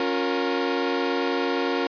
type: chord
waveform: sawtooth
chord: Bb minor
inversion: first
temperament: equal with one note detuned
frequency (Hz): 277.2 / 357.2 / 466.2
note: Db4 / F4 / Bb4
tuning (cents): 0 / +39 / 0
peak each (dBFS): -23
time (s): 0-1.87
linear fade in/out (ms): 2
effects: resampled to 11025 Hz